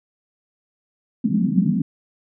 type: band-pass noise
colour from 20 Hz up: pink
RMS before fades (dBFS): -19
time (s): 1.24-1.82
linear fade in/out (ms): 5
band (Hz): 170 to 240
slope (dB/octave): 48
effects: none